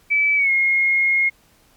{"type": "tone with pitch glide", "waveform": "sine", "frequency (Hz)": [2304, 2150], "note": ["D7", "C7"], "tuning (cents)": [-34, 47], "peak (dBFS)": -14, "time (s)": [0.1, 1.3], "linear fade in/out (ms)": 20, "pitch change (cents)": -119, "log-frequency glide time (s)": [0.36, 0.51], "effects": ["pink hiss -56 dBFS RMS until 1.76 s", "MP3 96 kbps"]}